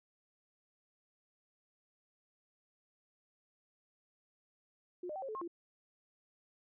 sine tone with pitch steps, 357.5 / 606 / 768 / 540 / 433.9 / 1071 / 341.2 Hz, F4 / D#5 / G5 / C#5 / A4 / C6 / F4, +41 / -46 / -36 / -45 / -24 / +40 / -40 cents, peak -39 dBFS, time 5.03-5.478 s, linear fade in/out 5 ms, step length 64 ms, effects none

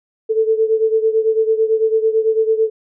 sine beating tone pair, 440 / 449 Hz, A4 / A4, 0 / +35 cents, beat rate 9 Hz, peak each -14 / -18 dBFS, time 0.29-2.7 s, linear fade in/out 20 ms, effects none

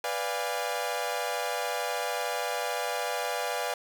sawtooth chord, B diminished seventh, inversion none, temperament equal with one note detuned, 493.9 / 587.3 / 698.5 / 817.8 Hz, B4 / D5 / F5 / Ab5, 0 / 0 / 0 / -27 cents, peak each -31 dBFS, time 0.04-3.74 s, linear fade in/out 2 ms, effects none

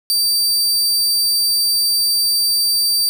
sawtooth tone, 4652 Hz, D8, 17 cents flat, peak -11 dBFS, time 0.1-3.09 s, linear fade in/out 0 ms, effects none

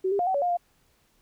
sine tone with pitch steps, 376.5 / 399.9 / 708 / 758 / 565 / 709 / 699 Hz, F#4 / G4 / F5 / F#5 / C#5 / F5 / F5, +30 / +35 / +23 / +42 / +33 / +26 / +1 cents, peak -22 dBFS, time 0.04-0.572 s, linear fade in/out 10 ms, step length 76 ms, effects pink hiss -66 dBFS RMS until 1.21 s

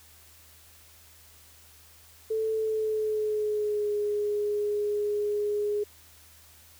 sine tone with pitch glide, 440 to 415.3 Hz, A4 to G#4, 0 to 0 cents, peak -25 dBFS, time 2.3-5.84 s, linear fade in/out 10 ms, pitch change -100 cents, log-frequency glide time 2.53-3.93 s, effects added 80 Hz sine -59 dBFS peak until 6.79 s + white hiss -55 dBFS RMS until 6.79 s

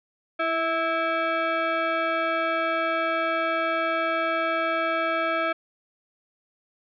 sine tone with frequency modulation, 330 Hz, E4, 2 cents sharp, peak -22 dBFS, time 0.39-5.53 s, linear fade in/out 10 ms, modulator 982 Hz, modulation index 1.9, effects none

